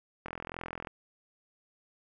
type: click train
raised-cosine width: 0.5 ms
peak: -23 dBFS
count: 27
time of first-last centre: 0.26-0.872 s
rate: 42.5 Hz
effects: none